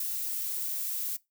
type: noise with ADSR envelope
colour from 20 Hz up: violet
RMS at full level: -31 dBFS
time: 0-1.17 s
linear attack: 4 ms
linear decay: 26 ms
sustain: -2 dB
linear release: 11 ms
effects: noise-tail reverb RT60 0.2 s tail -21 dB re dry